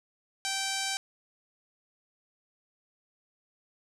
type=tone with low-pass filter; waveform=5% pulse; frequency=778 Hz; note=G5; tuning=13 cents flat; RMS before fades=-32 dBFS; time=0.45-0.97 s; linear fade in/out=0 ms; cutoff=8200 Hz; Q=0.83; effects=10-bit